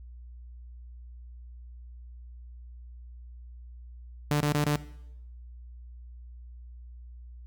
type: tone bursts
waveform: sawtooth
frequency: 147.5 Hz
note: D3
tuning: 8 cents sharp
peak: -19 dBFS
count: 4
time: 4.31-4.76 s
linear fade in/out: 0 ms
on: 96 ms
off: 22 ms
effects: noise-tail reverb RT60 0.8 s tail -18 dB re dry + added 60 Hz sine -43 dBFS peak until 7.46 s